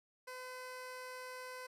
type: tone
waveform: 15% pulse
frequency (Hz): 508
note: B4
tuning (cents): +49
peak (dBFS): -39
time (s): 0.27-1.67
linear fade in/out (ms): 10
effects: resampled to 32000 Hz + 13-bit